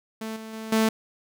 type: tone with level steps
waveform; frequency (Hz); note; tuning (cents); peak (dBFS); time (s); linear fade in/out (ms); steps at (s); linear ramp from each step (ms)
sawtooth; 220.9; A3; +7; -27 / -33 / -30 / -15; 0.21-0.89; 5; 0.36 / 0.53 / 0.72; 5
effects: none

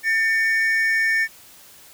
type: tone pair together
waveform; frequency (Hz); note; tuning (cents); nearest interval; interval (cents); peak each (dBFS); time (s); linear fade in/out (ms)
triangle; 1793.6 / 2241; A6 / C#7; +33 / +18; major third; 385; -16 / -23; 0.03-1.28; 50
effects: white hiss -47 dBFS RMS until 1.93 s

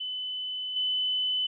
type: tone with level steps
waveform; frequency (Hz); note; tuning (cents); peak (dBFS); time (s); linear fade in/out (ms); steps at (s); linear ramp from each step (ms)
sine; 3014; F#7; +31; -31 / -25; 0-1.47; 10; 0.76; 5
effects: none

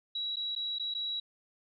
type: tone with dropouts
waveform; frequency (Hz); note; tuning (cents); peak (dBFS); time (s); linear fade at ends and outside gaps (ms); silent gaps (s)
sine; 3888; B7; -28; -32; 0.15-1.2; 5; 0.359-0.367 / 0.552-0.561 / 0.786-0.796 / 0.94-0.948
effects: none

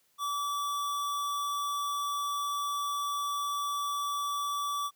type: tone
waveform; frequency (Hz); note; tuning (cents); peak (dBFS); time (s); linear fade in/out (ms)
square; 1153; D6; -32; -31; 0.18-4.91; 50
effects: white hiss -70 dBFS RMS until 4.95 s + high-pass 80 Hz 12 dB/octave

